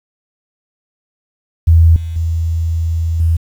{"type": "tone with level steps", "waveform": "sine", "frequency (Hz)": 82.41, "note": "E2", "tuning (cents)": 0, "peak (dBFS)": [-4, -19, -13, -9], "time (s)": [1.67, 3.37], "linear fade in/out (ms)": 10, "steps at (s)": [1.96, 2.16, 3.2], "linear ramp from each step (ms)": 2, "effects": ["7-bit"]}